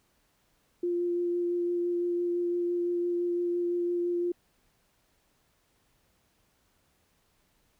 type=tone with vibrato; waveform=sine; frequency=349.2 Hz; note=F4; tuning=in tune; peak=-26 dBFS; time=0.83-4.32 s; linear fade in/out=5 ms; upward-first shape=sine; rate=5.9 Hz; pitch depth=10 cents each way; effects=pink hiss -70 dBFS RMS until 7.79 s